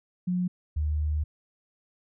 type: tone pair in turn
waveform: sine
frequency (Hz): 180.1 / 75.72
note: F#3 / D#2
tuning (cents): -46 / -47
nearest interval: octave + minor third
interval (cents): 1501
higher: first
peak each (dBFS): -24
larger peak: neither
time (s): 0.27-0.48 / 0.76-1.24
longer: second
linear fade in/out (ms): 10
effects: none